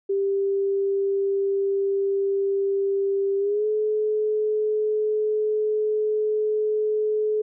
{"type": "tone with pitch glide", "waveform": "sine", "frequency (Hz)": [394.4, 427.6], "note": ["G4", "A4"], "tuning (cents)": [11, -49], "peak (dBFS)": -20, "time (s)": [0.09, 7.42], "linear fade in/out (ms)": 10, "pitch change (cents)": 140, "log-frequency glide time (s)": [3.38, 3.66], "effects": []}